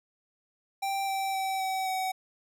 square tone with pitch steps, 784 / 776.3 / 768.8 / 761.2 / 753.8 Hz, G5 / G5 / G5 / F#5 / F#5, 0 / -17 / -34 / +49 / +32 cents, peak -29 dBFS, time 0.82-2.12 s, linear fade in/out 10 ms, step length 260 ms, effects none

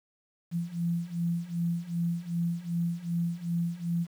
sine beating tone pair, 169 / 171.6 Hz, E3 / F3, +43 / -30 cents, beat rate 2.6 Hz, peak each -32 / -30 dBFS, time 0.51-4.07 s, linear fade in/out 50 ms, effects 9-bit

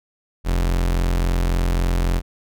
40% pulse tone, 43.65 Hz, F1, in tune, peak -16 dBFS, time 0.44-2.22 s, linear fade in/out 50 ms, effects none

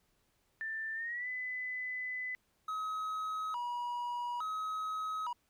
sine tone with pitch glide, 1778 to 2007 Hz, A6 to B6, +18 to +27 cents, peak -36 dBFS, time 0.61-2.35 s, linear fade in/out 0 ms, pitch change +209 cents, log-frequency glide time 0.94-1.28 s
triangle tone with vibrato, 1108.7 Hz, C#6, in tune, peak -33 dBFS, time 2.68-5.33 s, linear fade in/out 5 ms, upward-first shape square, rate 0.58 Hz, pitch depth 240 cents each way
effects pink hiss -75 dBFS RMS until 5.49 s

